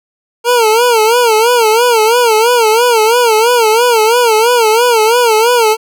25% pulse tone with vibrato, 460.6 Hz, A#4, 21 cents flat, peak -3 dBFS, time 0.44-5.77 s, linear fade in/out 50 ms, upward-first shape sine, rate 3 Hz, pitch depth 120 cents each way, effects none

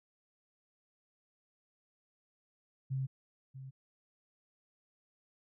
sine tone with echo, 133.1 Hz, C3, 30 cents sharp, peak -32 dBFS, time 2.9-3.07 s, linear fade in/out 20 ms, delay 640 ms, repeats 1, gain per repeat -12 dB, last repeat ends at 3.71 s, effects none

